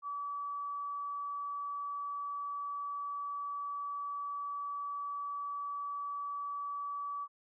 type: tone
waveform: sine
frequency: 1147 Hz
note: D6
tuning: 41 cents flat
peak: -36 dBFS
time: 0.02-7.28 s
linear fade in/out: 50 ms
effects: none